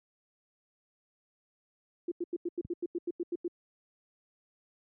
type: tone bursts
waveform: sine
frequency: 346.6 Hz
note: F4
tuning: 13 cents flat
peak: -30 dBFS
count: 12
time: 2.08-3.48 s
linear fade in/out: 5 ms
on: 36 ms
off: 88 ms
type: click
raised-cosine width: 5 ms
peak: -30 dBFS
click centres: 2.65 s
effects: high-pass 80 Hz 12 dB/octave